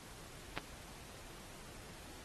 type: clicks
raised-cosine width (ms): 0.3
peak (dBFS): -20 / -29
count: 2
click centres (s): 0.576 / 0.583
effects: pink hiss -54 dBFS RMS until 2.24 s + AAC 32 kbps